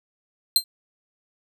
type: tone with exponential decay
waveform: sawtooth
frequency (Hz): 4144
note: C8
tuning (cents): -17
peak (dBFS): -7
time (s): 0.56-0.64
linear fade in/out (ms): 1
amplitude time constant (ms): 17
effects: none